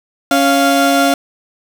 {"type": "tone pair together", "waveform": "30% pulse", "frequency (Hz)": [277.2, 695.9], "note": ["C#4", "F5"], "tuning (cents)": [0, -6], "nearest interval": "octave + major third", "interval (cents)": 1594, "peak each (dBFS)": -10, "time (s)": [0.31, 1.14], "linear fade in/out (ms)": 2, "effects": []}